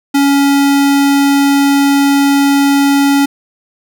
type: tone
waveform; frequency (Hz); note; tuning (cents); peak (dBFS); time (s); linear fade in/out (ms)
square; 280; C#4; +18; -8; 0.14-3.26; 10
effects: none